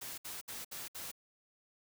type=noise bursts; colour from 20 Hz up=white; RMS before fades=-44 dBFS; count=5; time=0.01-1.116 s; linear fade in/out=10 ms; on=170 ms; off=64 ms; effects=none